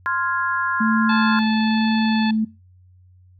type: chord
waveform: sine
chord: F minor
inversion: second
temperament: equal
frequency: 1046.5 / 1396.9 / 1661.2 Hz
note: C6 / F6 / Ab6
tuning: 0 / 0 / 0 cents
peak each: -23 / -24 / -24 dBFS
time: 0.06-1.39 s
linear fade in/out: 0 ms
type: tone with vibrato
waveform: sine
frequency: 220 Hz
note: A3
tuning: in tune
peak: -17 dBFS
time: 0.8-2.45 s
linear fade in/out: 10 ms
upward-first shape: sine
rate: 1.1 Hz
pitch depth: 10 cents each way
type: harmonic tone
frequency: 871 Hz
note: A5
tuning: 18 cents flat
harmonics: 1 / 2 / 3 / 4 / 5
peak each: -26 / -29 / -31 / -32 / -33 dBFS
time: 1.09-2.31 s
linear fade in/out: 5 ms
effects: noise-tail reverb RT60 0.3 s tail -22 dB re dry + added 91 Hz sine -48 dBFS peak until 3.39 s